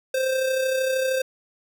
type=tone with amplitude modulation; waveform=square; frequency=523.3 Hz; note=C5; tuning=in tune; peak=-20 dBFS; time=0.14-1.22 s; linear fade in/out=5 ms; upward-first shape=sine; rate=33 Hz; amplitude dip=40%; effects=none